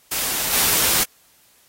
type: noise with level steps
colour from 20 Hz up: white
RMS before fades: -23 / -18 dBFS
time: 0.11-1.04 s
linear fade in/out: 10 ms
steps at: 0.52 s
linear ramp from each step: 20 ms
effects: white hiss -56 dBFS RMS until 1.68 s + AAC 48 kbps